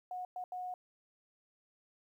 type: tone bursts at uneven times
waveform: sine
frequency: 729 Hz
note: F#5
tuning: 26 cents flat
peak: -38 dBFS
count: 3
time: 0.11-0.25 / 0.36-0.44 / 0.52-0.74 s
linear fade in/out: 2 ms
effects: 12-bit